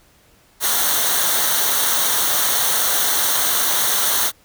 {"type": "noise with comb filter", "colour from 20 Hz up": "white", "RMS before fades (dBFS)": -18, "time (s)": [0.6, 4.32], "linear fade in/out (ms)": 50, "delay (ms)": 0.4, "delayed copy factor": -0.65, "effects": ["pink hiss -54 dBFS RMS until 4.44 s"]}